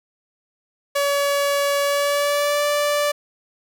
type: tone with pitch glide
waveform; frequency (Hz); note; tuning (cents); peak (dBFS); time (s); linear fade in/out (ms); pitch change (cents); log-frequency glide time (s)
sawtooth; 567 to 585; C#5 to D5; +39 to -7; -14; 0.95-3.12; 10; +54; 1.82-2.66
effects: none